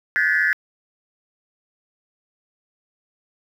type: tone cluster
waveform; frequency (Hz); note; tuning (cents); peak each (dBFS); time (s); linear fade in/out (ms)
sine; 1471 / 1564 / 1725 / 1908 / 2017; F#6 / G6 / A6 / A#6 / B6; -11 / -4 / -35 / +40 / +36; -25 / -23 / -18 / -24 / -27; 0.16-0.53; 0
effects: tanh soft clip ceiling -8 dBFS + 8-bit